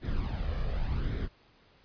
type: noise with flanger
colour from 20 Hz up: brown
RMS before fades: -31 dBFS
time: 0.01-1.29 s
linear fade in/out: 50 ms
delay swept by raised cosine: 0.53 to 1.73 ms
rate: 0.88 Hz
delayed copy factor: +0.55
effects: pink hiss -62 dBFS RMS until 1.84 s + resampled to 11025 Hz